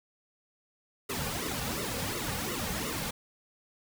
pink noise with flanger, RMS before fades -34 dBFS, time 1.09-3.11 s, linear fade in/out 10 ms, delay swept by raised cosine 1.2 to 3.1 ms, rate 2.8 Hz, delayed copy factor -0.95, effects none

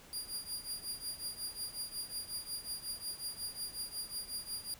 20% pulse tone with tremolo, 4810 Hz, D8, 41 cents sharp, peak -30 dBFS, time 0.13-4.74 s, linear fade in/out 0 ms, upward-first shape triangle, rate 5.5 Hz, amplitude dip 90%, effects pink hiss -57 dBFS RMS until 4.79 s

